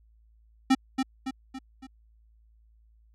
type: tone with echo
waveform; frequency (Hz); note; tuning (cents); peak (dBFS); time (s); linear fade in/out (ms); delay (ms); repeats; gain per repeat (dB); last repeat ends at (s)
square; 263.5; C4; +12; -18; 0.7-0.75; 10; 280; 4; -6; 1.87
effects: added 55 Hz sine -57 dBFS peak until 3.14 s + low-pass 7000 Hz 12 dB/octave